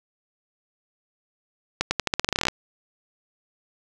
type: accelerating click train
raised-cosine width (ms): 0.2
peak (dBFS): -4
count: 16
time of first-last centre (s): 1.81-2.484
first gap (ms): 100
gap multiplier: 0.87
effects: none